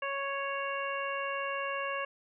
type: harmonic tone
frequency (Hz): 554.4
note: C#5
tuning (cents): 0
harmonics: 1 / 2 / 3 / 4 / 5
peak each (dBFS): -37 / -36 / -39 / -43 / -40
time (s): 0.02-2.05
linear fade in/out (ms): 5
effects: none